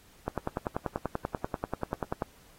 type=click train; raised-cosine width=1 ms; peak=-15 dBFS; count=21; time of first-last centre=0.28-2.222 s; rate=10.3 Hz; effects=pink hiss -59 dBFS RMS until 2.58 s + AAC 48 kbps

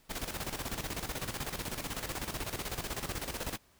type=noise with tremolo; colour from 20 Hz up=pink; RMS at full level=-36 dBFS; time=0.09-3.58 s; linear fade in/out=20 ms; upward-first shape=square; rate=16 Hz; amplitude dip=65%; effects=pink hiss -65 dBFS RMS until 3.79 s

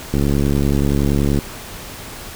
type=click train; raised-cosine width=3 ms; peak=-5 dBFS; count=89; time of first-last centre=0.14-1.388 s; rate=70.5 Hz; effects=pink hiss -33 dBFS RMS until 2.35 s

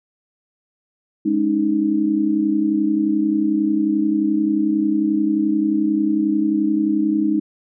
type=chord; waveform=sine; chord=Ab suspended fourth; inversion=none; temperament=equal with one note detuned; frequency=207.7 / 279.8 / 311.1 Hz; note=Ab3 / Db4 / Eb4; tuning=0 / +16 / 0 cents; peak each=-22 / -23 / -17 dBFS; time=1.25-7.4 s; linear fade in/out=10 ms; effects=none

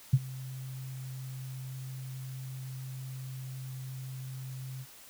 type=tone with ADSR envelope; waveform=sine; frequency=130.81 Hz; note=C3; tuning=in tune; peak=-16 dBFS; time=0.13-4.86 s; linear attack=8 ms; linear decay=43 ms; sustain=-22 dB; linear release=48 ms; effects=white hiss -53 dBFS RMS until 5.09 s

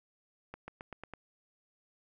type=accelerating click train; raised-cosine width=0.5 ms; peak=-28 dBFS; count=6; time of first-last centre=0.54-1.137 s; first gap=140 ms; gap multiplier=0.92; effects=none

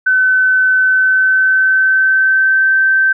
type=tone with pitch glide; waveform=sine; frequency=1518 to 1551.7 Hz; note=F#6 to G6; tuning=+44 to -18 cents; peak=-8 dBFS; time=0.06-3.13 s; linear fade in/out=10 ms; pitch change=+38 cents; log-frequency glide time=0.78-2.75 s; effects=none

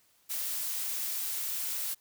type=noise; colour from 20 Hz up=blue; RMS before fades=-34 dBFS; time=0.29-1.95 s; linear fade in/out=20 ms; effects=white hiss -67 dBFS RMS until 2 s

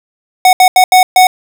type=tone bursts at uneven times; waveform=square; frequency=740 Hz; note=F#5; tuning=in tune; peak=-3 dBFS; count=5; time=0.45-0.53 / 0.6-0.68 / 0.76-0.84 / 0.92-1.03 / 1.16-1.27 s; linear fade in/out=2 ms; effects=none

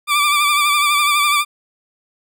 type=tone with vibrato; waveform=20% pulse; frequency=1174.7 Hz; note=D6; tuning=in tune; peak=-8 dBFS; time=0.07-1.45 s; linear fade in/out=50 ms; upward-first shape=sine; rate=12 Hz; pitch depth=44 cents each way; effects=none

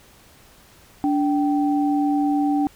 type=tone pair together; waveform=sine; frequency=290.5 / 776.4 Hz; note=D4 / G5; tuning=-19 / -17 cents; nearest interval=octave + perfect fourth; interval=1702 cents; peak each=-18 / -24 dBFS; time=1.04-2.67 s; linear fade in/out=0 ms; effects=pink hiss -51 dBFS RMS until 2.75 s

